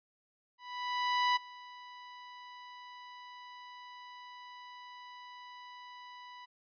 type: tone with ADSR envelope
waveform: sawtooth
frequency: 987.8 Hz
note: B5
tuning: in tune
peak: -22 dBFS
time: 0.58-6.46 s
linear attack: 780 ms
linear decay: 16 ms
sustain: -22 dB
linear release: 17 ms
effects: resampled to 11025 Hz